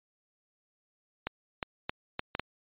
clicks, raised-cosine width 0.3 ms, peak -15 dBFS, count 6, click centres 1.27 / 1.628 / 1.895 / 2.194 / 2.351 / 2.396 s, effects resampled to 8000 Hz

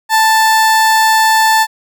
30% pulse tone, 882 Hz, A5, 4 cents sharp, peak -5 dBFS, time 0.09-1.67 s, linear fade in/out 50 ms, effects none

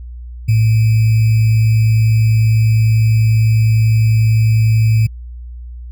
sine tone with sample-and-hold, 111.1 Hz, A2, 17 cents sharp, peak -8 dBFS, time 0.48-5.07 s, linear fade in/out 10 ms, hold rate 2450 Hz, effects added 60 Hz sine -27 dBFS peak until 5.91 s

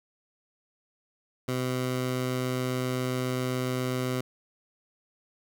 15% pulse tone, 127.4 Hz, C3, 46 cents flat, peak -21 dBFS, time 1.48-4.21 s, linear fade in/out 5 ms, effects none

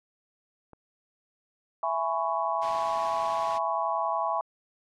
click, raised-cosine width 1 ms, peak -34 dBFS, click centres 0.733 s
sine chord, C# minor seventh, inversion first, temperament just, 665.2 / 831.5 / 997.9 / 1108.7 Hz, E5 / G#5 / B5 / C#6, +16 / +2 / +18 / 0 cents, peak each -31 dBFS, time 1.83-4.41 s, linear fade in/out 2 ms
white noise, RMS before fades -38 dBFS, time 2.61-3.59 s, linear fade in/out 20 ms
effects low-pass 4000 Hz 12 dB/octave

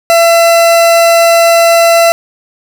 40% pulse tone, 673 Hz, E5, 36 cents sharp, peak -3 dBFS, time 0.1-2.12 s, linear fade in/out 0 ms, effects none

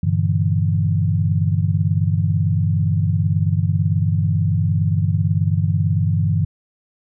sine chord, E half-diminished seventh, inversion first, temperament equal, 98 / 116.54 / 146.83 / 164.81 Hz, G2 / Bb2 / D3 / E3, 0 / 0 / 0 / 0 cents, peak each -18 / -24 / -21 / -21 dBFS, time 0.03-6.45 s, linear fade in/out 5 ms, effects none

